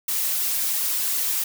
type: noise with flanger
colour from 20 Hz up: blue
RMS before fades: -24 dBFS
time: 0.08-1.44 s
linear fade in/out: 5 ms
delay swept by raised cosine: 1.2 to 6.1 ms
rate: 2.8 Hz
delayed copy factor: -0.75
effects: none